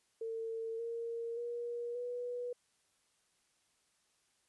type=tone with pitch steps; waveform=sine; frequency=451.8 / 463.7 / 475.9 / 488.4 Hz; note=A4 / A#4 / A#4 / B4; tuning=+46 / -9 / +36 / -19 cents; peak=-37 dBFS; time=0.21-2.53 s; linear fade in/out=5 ms; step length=580 ms; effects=white hiss -75 dBFS RMS until 4.48 s + resampled to 24000 Hz